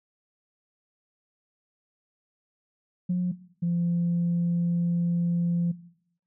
sine tone pair in turn, 179.4 / 172.09 Hz, F3 / F3, +47 / -25 cents, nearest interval minor second, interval 72 cents, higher first, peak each -21 / -22 dBFS, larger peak first, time 3.09-3.32 / 3.62-5.72 s, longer second, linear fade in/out 10 ms, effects noise-tail reverb RT60 0.7 s tail -18 dB re dry + tanh soft clip ceiling -19 dBFS

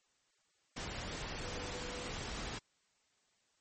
sine tone in noise, 493.9 Hz, B4, in tune, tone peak -47 dBFS, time 1.43-2.11 s, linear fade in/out 10 ms, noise pink, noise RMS -42 dBFS, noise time 0.76-2.59 s, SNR -8 dB, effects white hiss -75 dBFS RMS until 3.6 s + MP3 32 kbps

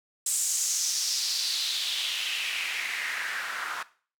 white noise with band-pass filter sweep, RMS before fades -30 dBFS, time 0.26-3.83 s, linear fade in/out 5 ms, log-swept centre 8100 to 1300 Hz, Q 3.3, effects noise-tail reverb RT60 0.4 s tail -17 dB re dry

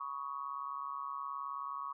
sine tone with amplitude modulation, 1118 Hz, C#6, 14 cents sharp, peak -34 dBFS, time 0-1.93 s, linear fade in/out 10 ms, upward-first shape sine, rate 139 Hz, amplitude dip 90%, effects none

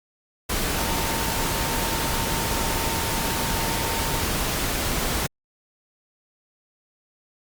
sine tone in noise, 910 Hz, A#5, 42 cents flat, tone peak -32 dBFS, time 0.75-4.23 s, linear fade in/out 10 ms, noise pink, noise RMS -25 dBFS, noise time 0.49-5.27 s, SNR -10 dB, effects Opus 48 kbps

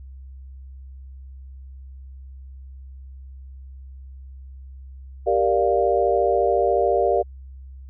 sine chord, G minor seventh, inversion none, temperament equal, 392 / 466.2 / 587.3 / 698.5 Hz, G4 / Bb4 / D5 / F5, 0 / 0 / 0 / 0 cents, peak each -22 dBFS, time 5.26-7.23 s, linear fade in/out 20 ms, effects added 66 Hz sine -37 dBFS peak until 7.89 s

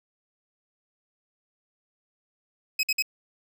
25% pulse tone bursts, 2544 Hz, D#7, 38 cents sharp, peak -18 dBFS, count 3, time 2.79-3.024 s, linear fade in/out 5 ms, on 42 ms, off 54 ms, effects none

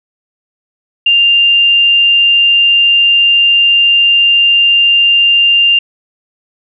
sine tone, 2794 Hz, F7, in tune, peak -5 dBFS, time 1.06-5.79 s, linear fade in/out 5 ms, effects none

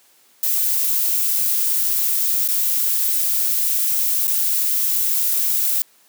violet noise with dropouts, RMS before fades -19 dBFS, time 0.43-5.82 s, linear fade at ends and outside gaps 0 ms, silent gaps 2.477-2.487 / 4.271-4.279 s, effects white hiss -55 dBFS RMS until 6.08 s + high-pass 200 Hz 12 dB/octave

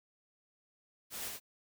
white noise with echo, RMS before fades -42 dBFS, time 1.1-1.32 s, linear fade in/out 50 ms, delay 81 ms, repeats 1, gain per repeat -2 dB, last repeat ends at 1.401 s, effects none

